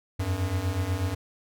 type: beating tone pair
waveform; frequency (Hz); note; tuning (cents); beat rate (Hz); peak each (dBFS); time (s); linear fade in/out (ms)
square; 87.6 / 95.8; F2 / G2; +6 / -39; 8.2; -31 / -28; 0.19-1.15; 10
effects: none